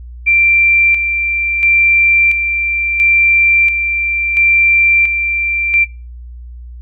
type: tone with tremolo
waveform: sine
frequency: 2358 Hz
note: D7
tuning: 6 cents sharp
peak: -7 dBFS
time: 0.26-5.85 s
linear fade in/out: 20 ms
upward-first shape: square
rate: 0.73 Hz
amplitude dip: 50%
effects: noise-tail reverb RT60 0.3 s tail -21 dB re dry + added 60 Hz sine -28 dBFS peak until 6.81 s